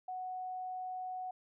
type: tone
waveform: sine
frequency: 740 Hz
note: F#5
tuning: in tune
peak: -38 dBFS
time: 0.08-1.31 s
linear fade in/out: 5 ms
effects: none